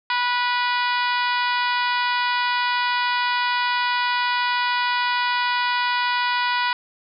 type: harmonic tone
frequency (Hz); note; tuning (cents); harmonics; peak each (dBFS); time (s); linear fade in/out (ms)
489.7; B4; -15; 2 / 3 / 4 / 5 / 6 / 7 / 8 / 9 / 10; -22 / -26 / -28 / -30 / -32 / -33 / -34 / -35 / -36; 0.1-6.73; 2
effects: none